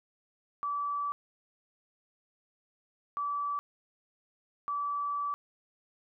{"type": "tone bursts at uneven times", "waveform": "sine", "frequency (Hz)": 1154, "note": "D6", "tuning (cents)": -31, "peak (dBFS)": -30, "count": 3, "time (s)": [[0.63, 1.12], [3.17, 3.59], [4.68, 5.34]], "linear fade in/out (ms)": 0, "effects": []}